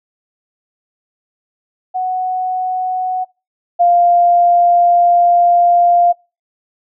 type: tone pair in turn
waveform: sine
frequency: 740 / 698.5 Hz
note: F#5 / F5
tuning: 0 / 0 cents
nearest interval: minor second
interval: 100 cents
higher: first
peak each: -15 / -7 dBFS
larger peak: second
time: 1.94-3.25 / 3.79-6.13 s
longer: second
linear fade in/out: 20 ms
effects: noise-tail reverb RT60 0.3 s tail -25 dB re dry